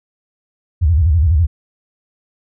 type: tone with vibrato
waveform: sine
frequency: 79.5 Hz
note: D#2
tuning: 38 cents sharp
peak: -9 dBFS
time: 0.81-1.47 s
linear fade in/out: 20 ms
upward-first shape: square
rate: 12 Hz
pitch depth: 180 cents each way
effects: none